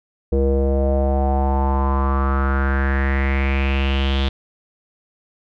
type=tone with low-pass filter sweep; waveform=square; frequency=67.9 Hz; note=C#2; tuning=35 cents flat; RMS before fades=-18 dBFS; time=0.32-4.29 s; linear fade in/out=5 ms; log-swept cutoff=450 to 3500 Hz; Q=5.6; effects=none